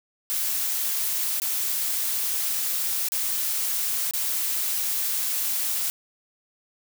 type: noise with dropouts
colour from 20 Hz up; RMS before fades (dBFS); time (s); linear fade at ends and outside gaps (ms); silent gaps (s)
blue; -26; 0.3-5.9; 0; 1.399-1.419 / 3.086-3.12 / 4.11-4.136
effects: none